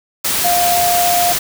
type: tone in noise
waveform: sine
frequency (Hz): 704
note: F5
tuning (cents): +14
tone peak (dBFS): -13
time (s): 0.44-1.33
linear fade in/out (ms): 10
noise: white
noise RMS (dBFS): -17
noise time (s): 0.24-1.39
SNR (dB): +1
effects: none